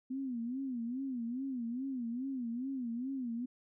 sine tone with vibrato, 250.5 Hz, B3, 25 cents sharp, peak -35 dBFS, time 0.1-3.46 s, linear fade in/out 10 ms, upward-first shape sine, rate 2.4 Hz, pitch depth 150 cents each way, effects none

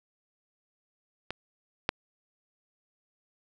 clicks, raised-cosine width 0.3 ms, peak -17 / -8 dBFS, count 2, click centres 1.306 / 1.891 s, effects none

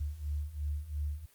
sine beating tone pair, 72 / 74.9 Hz, D2 / D2, -34 / +35 cents, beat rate 2.9 Hz, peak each -38 / -35 dBFS, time 0-1.26 s, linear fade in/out 10 ms, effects white hiss -64 dBFS RMS until 1.34 s + Opus 48 kbps

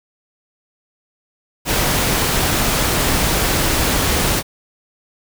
pink noise, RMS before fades -17 dBFS, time 1.65-4.43 s, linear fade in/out 50 ms, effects none

